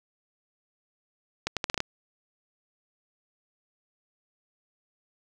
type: accelerating click train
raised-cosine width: 0.2 ms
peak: -10 dBFS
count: 7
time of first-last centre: 1.47-1.804 s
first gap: 97 ms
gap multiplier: 0.77
effects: none